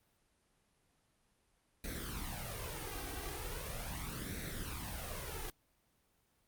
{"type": "noise with flanger", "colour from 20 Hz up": "pink", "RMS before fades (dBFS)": -42, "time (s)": [1.84, 5.5], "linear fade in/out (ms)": 2, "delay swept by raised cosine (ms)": [0.49, 2.59], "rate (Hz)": 0.39, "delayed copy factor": 0.75, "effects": ["pink hiss -75 dBFS RMS until 6.47 s", "Opus 32 kbps"]}